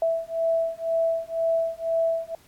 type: beating tone pair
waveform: sine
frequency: 658 / 660 Hz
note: E5 / E5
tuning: -3 / +2 cents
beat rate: 2 Hz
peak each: -25 dBFS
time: 0.02-2.35 s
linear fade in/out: 2 ms
effects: pink hiss -57 dBFS RMS until 2.47 s + AAC 64 kbps